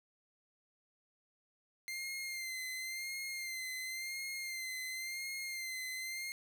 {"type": "tone with vibrato", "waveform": "sawtooth", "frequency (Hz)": 2093, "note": "C7", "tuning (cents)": 0, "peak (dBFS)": -36, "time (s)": [1.88, 6.32], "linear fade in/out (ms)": 0, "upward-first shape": "sine", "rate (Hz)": 0.94, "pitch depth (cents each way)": 43, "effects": []}